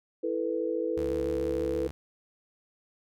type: chord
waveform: sine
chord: E suspended fourth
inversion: none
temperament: equal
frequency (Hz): 329.6 / 440 / 493.9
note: E4 / A4 / B4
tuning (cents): 0 / 0 / 0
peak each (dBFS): -32 / -32 / -31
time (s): 0.23-1.88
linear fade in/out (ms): 10
type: tone with vibrato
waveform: sawtooth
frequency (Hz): 71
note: C#2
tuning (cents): +42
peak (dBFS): -33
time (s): 0.97-1.91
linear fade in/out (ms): 0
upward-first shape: triangle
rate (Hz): 6.6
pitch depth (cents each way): 140
effects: none